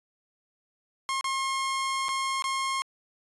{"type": "tone with dropouts", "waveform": "sawtooth", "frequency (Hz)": 1073, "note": "C6", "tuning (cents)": 43, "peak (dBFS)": -23, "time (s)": [1.09, 2.82], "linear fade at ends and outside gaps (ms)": 0, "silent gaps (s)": [[1.21, 1.243], [2.084, 2.09], [2.423, 2.441]], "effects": ["resampled to 24000 Hz"]}